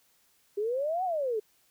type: exponential two-way sweep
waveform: sine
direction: up then down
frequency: 396.9 to 767 to 412.4 Hz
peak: -27 dBFS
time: 0.57-1.4 s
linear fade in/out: 10 ms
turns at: 1.04 s
effects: white hiss -67 dBFS RMS until 1.7 s